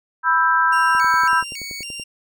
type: chord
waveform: sine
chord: E minor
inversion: second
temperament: just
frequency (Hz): 988.9 / 1318.5 / 1582.2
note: B5 / E6 / G6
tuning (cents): +2 / 0 / +16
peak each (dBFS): -18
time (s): 0.23-1.44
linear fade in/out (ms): 50
type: tone with vibrato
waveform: 20% pulse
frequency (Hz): 2492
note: D#7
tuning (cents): +2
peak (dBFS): -24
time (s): 0.72-2.04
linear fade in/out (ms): 10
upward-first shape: square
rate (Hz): 1.8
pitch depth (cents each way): 190
type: click train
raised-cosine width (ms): 2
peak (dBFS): -25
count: 12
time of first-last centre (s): 0.95-1.998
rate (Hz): 10.5
effects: none